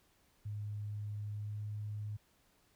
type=tone with pitch glide; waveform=sine; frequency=104.3 to 105.09 Hz; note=G#2 to G#2; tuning=+8 to +21 cents; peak=-38 dBFS; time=0.45-2.17 s; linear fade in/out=10 ms; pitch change=+13 cents; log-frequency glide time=1.29-1.6 s; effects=pink hiss -71 dBFS RMS until 2.75 s